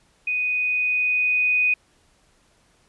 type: tone with level ramp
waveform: sine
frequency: 2489 Hz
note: D#7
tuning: in tune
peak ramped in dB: -21 to -16 dBFS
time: 0.27-1.74 s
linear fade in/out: 5 ms
effects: pink hiss -61 dBFS RMS until 2.88 s + resampled to 24000 Hz